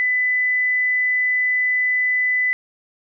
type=tone; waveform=sine; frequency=2000 Hz; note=B6; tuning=21 cents sharp; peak=-16 dBFS; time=0-2.53 s; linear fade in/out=0 ms; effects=none